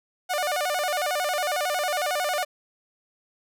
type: tone with vibrato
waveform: sawtooth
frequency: 659.3 Hz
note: E5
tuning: in tune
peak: -20 dBFS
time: 0.29-2.45 s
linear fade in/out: 20 ms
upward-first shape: square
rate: 11 Hz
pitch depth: 180 cents each way
effects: none